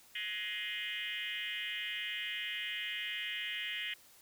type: tone with frequency modulation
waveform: sine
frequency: 2489 Hz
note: D#7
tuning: in tune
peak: -36 dBFS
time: 0.15-3.94 s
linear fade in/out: 5 ms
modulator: 201 Hz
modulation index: 3.6
effects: white hiss -61 dBFS RMS until 4.21 s